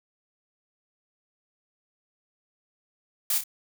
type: noise with echo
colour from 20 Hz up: blue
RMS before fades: -25 dBFS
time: 3.3-3.38 s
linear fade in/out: 2 ms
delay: 29 ms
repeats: 2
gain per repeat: -7 dB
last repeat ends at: 3.438 s
effects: none